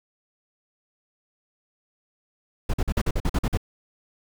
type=noise bursts; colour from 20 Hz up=brown; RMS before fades=-22 dBFS; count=10; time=2.69-3.574 s; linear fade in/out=5 ms; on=47 ms; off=46 ms; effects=none